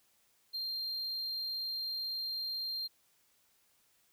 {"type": "tone", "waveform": "triangle", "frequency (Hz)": 4186, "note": "C8", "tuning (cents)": 0, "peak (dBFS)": -34, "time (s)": [0.53, 2.88], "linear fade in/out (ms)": 20, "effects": ["white hiss -71 dBFS RMS until 4.12 s"]}